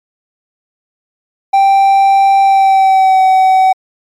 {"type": "tone with pitch glide", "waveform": "triangle", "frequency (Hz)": [784, 756.9], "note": ["G5", "F#5"], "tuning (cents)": [0, 39], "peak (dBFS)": -3, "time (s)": [1.53, 3.73], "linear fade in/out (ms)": 10, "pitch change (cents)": -61, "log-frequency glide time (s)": [2.42, 3.22], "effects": ["MP3 64 kbps"]}